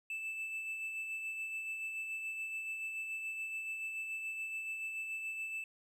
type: tone with tremolo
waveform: triangle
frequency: 2637 Hz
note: E7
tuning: in tune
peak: -35 dBFS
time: 0.1-5.64 s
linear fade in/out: 2 ms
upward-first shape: sine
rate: 7 Hz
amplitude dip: 35%
effects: none